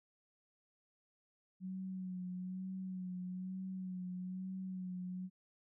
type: tone with vibrato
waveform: sine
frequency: 185 Hz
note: F#3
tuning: in tune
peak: -40 dBFS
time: 1.6-5.3 s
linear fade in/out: 50 ms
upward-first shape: sine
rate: 1.1 Hz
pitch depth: 34 cents each way
effects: none